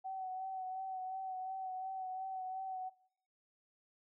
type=tone with vibrato; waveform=sine; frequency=755 Hz; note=F#5; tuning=35 cents sharp; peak=-39 dBFS; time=0.04-2.9 s; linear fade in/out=20 ms; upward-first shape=sine; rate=2.8 Hz; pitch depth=26 cents each way; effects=noise-tail reverb RT60 0.7 s tail -23 dB re dry